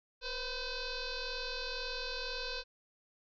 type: tone with frequency modulation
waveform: sine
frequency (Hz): 2045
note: C7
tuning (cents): -40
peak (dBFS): -36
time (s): 0.21-2.64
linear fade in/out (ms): 50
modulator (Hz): 506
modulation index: 5.5
effects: none